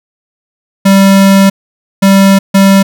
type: tone bursts at uneven times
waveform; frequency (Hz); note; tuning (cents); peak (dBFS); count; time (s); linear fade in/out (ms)
square; 195.2; G3; -7; -3; 3; 0.85-1.5 / 2.02-2.39 / 2.54-2.83; 10
effects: none